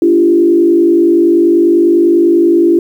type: tone with frequency modulation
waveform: sine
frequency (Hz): 340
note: F4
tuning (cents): -46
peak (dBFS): -5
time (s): 0.02-2.79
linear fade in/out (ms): 2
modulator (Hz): 50.3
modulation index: 0.8
effects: 7-bit